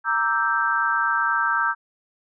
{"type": "chord", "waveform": "sine", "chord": "E half-diminished seventh", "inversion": "second", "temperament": "equal", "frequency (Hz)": [932.3, 1174.7, 1318.5, 1568], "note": ["Bb5", "D6", "E6", "G6"], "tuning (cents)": [0, 0, 0, 0], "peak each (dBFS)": [-26, -28, -24, -22], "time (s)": [0.04, 1.75], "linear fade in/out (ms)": 50, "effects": []}